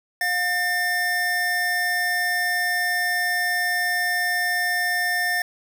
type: tone pair together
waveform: square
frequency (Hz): 714.3 / 1800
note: F5 / A6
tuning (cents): +39 / +39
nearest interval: octave + major third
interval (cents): 1600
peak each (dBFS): -29 / -22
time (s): 0.21-5.42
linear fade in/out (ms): 2
effects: none